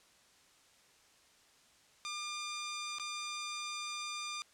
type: tone with dropouts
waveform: 10% pulse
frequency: 1201 Hz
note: D6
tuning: 38 cents sharp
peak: -30 dBFS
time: 2.05-4.42 s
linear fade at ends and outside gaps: 0 ms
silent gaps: 2.985-2.997 s
effects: white hiss -65 dBFS RMS until 4.53 s + low-pass 8000 Hz 12 dB/octave